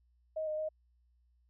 sine tone with pitch steps, 629 / 615 / 623 Hz, D#5 / D#5 / D#5, +19 / -20 / +2 cents, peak -33 dBFS, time 0.36-0.69 s, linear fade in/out 10 ms, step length 110 ms, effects added 60 Hz sine -67 dBFS peak until 1.49 s

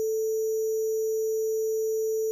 sine tone with sample-and-hold, 440 Hz, A4, in tune, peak -24 dBFS, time 0-2.31 s, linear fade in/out 0 ms, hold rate 6300 Hz, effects none

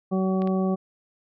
harmonic tone, 188.8 Hz, F#3, 35 cents sharp, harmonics 1 / 2 / 3 / 4 / 6, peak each -22 / -28 / -32 / -34 / -38 dBFS, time 0.11-0.76 s, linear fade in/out 20 ms
clicks, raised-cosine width 0.3 ms, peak -25 dBFS, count 2, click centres 0.42 / 0.474 s
effects none

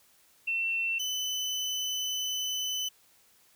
sine / 30% pulse tone pair in turn, 2698 / 3015 Hz, E7 / F#7, +40 / +32 cents, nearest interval major second, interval 192 cents, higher second, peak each -27 dBFS, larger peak neither, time 0.47-0.99 / 0.99-2.89 s, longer second, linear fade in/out 10 ms, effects white hiss -63 dBFS RMS until 3.55 s

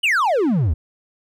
triangle exponential sweep, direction down, 3066 to 68.2 Hz, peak -13 dBFS, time 0.03-0.74 s, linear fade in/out 10 ms, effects none

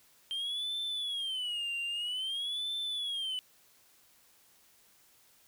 sine tone with vibrato, 3136 Hz, G7, in tune, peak -30 dBFS, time 0.31-3.39 s, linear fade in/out 0 ms, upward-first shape sine, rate 0.51 Hz, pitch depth 210 cents each way, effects tanh soft clip ceiling -32 dBFS + white hiss -64 dBFS RMS until 5.47 s

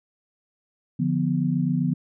sine chord, B diminished, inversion first, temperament equal, 146.83 / 174.61 / 246.9 Hz, D3 / F3 / B3, 0 / 0 / 0 cents, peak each -25 / -24 / -25 dBFS, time 0.99-1.94 s, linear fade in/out 10 ms, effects none

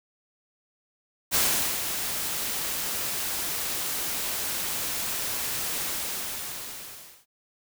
white noise with ADSR envelope, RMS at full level -22 dBFS, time 1.31-7.26 s, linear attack 40 ms, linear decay 420 ms, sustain -8 dB, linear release 1400 ms, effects none

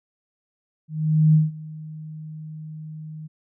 sine tone with ADSR envelope, 155.56 Hz, D#3, in tune, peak -11 dBFS, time 0.88-3.28 s, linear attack 460 ms, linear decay 170 ms, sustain -22 dB, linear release 20 ms, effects none

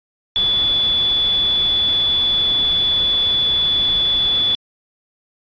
sine tone in noise, 3446 Hz, A7, 37 cents flat, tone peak -14 dBFS, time 0.36-4.55 s, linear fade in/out 0 ms, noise pink, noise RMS -31 dBFS, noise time 0.36-4.55 s, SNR +14 dB, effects resampled to 11025 Hz

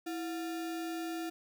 sine tone with sample-and-hold, 329.6 Hz, E4, in tune, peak -35 dBFS, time 0.06-1.3 s, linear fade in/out 10 ms, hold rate 1050 Hz, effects none

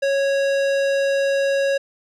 sine tone with tanh clipping, 552 Hz, C#5, 7 cents flat, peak -19 dBFS, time 0.02-1.78 s, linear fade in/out 10 ms, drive 18 dB, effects none

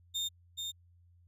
35% pulse tone with echo, 3644 Hz, A#7, 40 cents flat, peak -30 dBFS, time 0.14-0.29 s, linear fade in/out 20 ms, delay 430 ms, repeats 1, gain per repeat -4 dB, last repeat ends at 0.72 s, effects added 87 Hz sine -60 dBFS peak until 1.27 s + resampled to 32000 Hz

